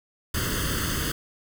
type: noise with comb filter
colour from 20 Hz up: pink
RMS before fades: -27 dBFS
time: 0.34-1.12 s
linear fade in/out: 5 ms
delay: 0.63 ms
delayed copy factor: +0.85
effects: none